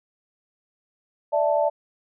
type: chord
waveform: sine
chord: D suspended second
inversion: none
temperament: equal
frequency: 587.3 / 659.3 / 880 Hz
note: D5 / E5 / A5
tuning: 0 / 0 / 0 cents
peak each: -21 / -23 / -25 dBFS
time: 1.32-1.7 s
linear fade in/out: 20 ms
effects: none